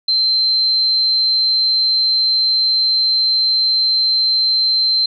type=tone; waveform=sine; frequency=4113 Hz; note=C8; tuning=30 cents flat; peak=-12 dBFS; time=0.08-5.06 s; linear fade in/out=5 ms; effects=none